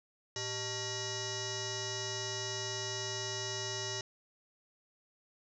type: tone with frequency modulation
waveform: sine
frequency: 2900 Hz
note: F#7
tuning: 35 cents flat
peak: -35 dBFS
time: 0.36-4.01 s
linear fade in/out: 2 ms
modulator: 502 Hz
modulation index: 6.8
effects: none